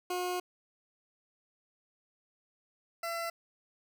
20% pulse tone pair in turn, 360 / 673.9 Hz, F#4 / E5, -47 / +38 cents, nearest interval major seventh, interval 1085 cents, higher second, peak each -27 / -29 dBFS, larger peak first, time 0.1-0.4 / 3.03-3.3 s, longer first, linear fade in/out 5 ms, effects none

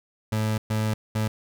30% pulse tone bursts at uneven times, 108.5 Hz, A2, 24 cents flat, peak -20 dBFS, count 3, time 0.32-0.58 / 0.7-0.94 / 1.15-1.28 s, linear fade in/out 5 ms, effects none

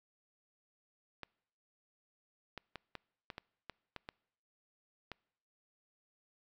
clicks, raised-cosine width 0.3 ms, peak -27 dBFS, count 10, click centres 1.233 / 2.577 / 2.757 / 2.953 / 3.302 / 3.381 / 3.697 / 3.963 / 4.089 / 5.117 s, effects noise-tail reverb RT60 0.8 s tail -26 dB re dry

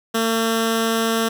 10% pulse tone with notch filter, 226.2 Hz, A3, 48 cents sharp, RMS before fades -20 dBFS, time 0.14-1.29 s, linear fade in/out 10 ms, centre 830 Hz, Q 1.9, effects none

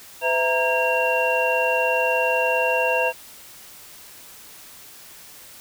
sine tone cluster, 508 / 659 / 933 / 1619 / 2750 Hz, B4 / E5 / A#5 / G#6 / F7, +49 / -1 / +1 / -45 / -27 cents, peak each -23 / -25 / -25 / -29 / -23 dBFS, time 0.21-3.13 s, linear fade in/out 50 ms, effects white hiss -44 dBFS RMS until 5.6 s

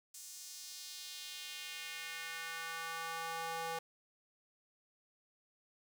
square tone with high-pass filter sweep, 164.81 Hz, E3, in tune, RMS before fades -44 dBFS, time 0.14-3.79 s, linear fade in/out 5 ms, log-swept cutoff 7200 to 670 Hz, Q 1.6, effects none

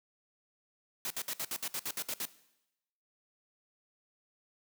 white noise bursts, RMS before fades -36 dBFS, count 11, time 1.05-2.254 s, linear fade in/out 2 ms, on 54 ms, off 61 ms, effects noise-tail reverb RT60 0.9 s tail -18 dB re dry + high-pass 150 Hz 12 dB/octave

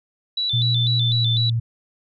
sine tone with vibrato, 3729 Hz, A#7, in tune, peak -20 dBFS, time 0.37-1.5 s, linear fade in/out 5 ms, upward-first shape square, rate 4 Hz, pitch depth 91 cents each way
sine tone with pitch glide, 119.7 to 115.76 Hz, A#2 to A#2, +46 to -12 cents, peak -18 dBFS, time 0.53-1.6 s, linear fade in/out 10 ms, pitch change -58 cents, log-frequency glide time 0.99-1.27 s
effects none

